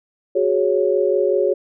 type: chord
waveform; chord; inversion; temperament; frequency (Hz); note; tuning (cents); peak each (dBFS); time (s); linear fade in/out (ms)
sine; F# suspended second; none; equal; 370 / 415.3 / 554.4; F#4 / G#4 / C#5; 0 / 0 / 0; -19; 0.35-1.54; 10
effects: none